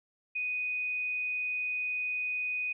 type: tone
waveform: sine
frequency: 2489 Hz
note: D#7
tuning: in tune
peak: -30 dBFS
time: 0.35-2.73 s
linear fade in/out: 10 ms
effects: none